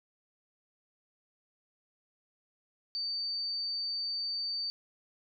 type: tone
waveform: sine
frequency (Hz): 4593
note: D8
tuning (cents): -39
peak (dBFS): -32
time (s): 2.95-4.7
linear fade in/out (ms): 0
effects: none